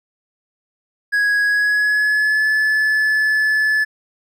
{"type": "tone with pitch glide", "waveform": "triangle", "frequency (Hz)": [1661.2, 1728.7], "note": ["G#6", "A6"], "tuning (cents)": [0, -31], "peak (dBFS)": -12, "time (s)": [1.12, 3.85], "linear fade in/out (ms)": 20, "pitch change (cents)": 69, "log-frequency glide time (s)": [1.44, 2.47], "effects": []}